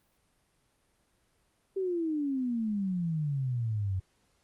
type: exponential sweep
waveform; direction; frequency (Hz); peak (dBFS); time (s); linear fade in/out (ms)
sine; down; 392 to 91.4; -28; 1.76-4; 10
effects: pink hiss -71 dBFS RMS until 4.43 s + Opus 32 kbps